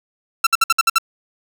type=tone bursts; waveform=sawtooth; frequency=1345 Hz; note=E6; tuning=34 cents sharp; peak=-7 dBFS; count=7; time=0.44-0.984 s; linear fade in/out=5 ms; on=28 ms; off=58 ms; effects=none